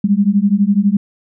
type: beating tone pair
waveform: sine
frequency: 196 / 208 Hz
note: G3 / G#3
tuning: 0 / +3 cents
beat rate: 12 Hz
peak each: -13 dBFS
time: 0.04-0.97 s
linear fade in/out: 5 ms
effects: none